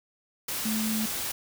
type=tone in noise; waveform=sine; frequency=218.7 Hz; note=A3; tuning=10 cents flat; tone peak=-27 dBFS; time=0.65-1.06 s; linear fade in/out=5 ms; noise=white; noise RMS=-32 dBFS; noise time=0.48-1.32 s; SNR=+2 dB; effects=none